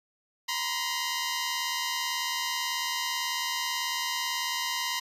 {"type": "tone pair together", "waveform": "10% pulse", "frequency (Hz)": [950, 1028.2], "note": ["A#5", "C6"], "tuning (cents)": [33, -31], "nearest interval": "minor second", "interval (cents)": 136, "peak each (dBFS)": -23, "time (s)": [0.48, 5], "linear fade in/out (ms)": 10, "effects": ["resampled to 32000 Hz"]}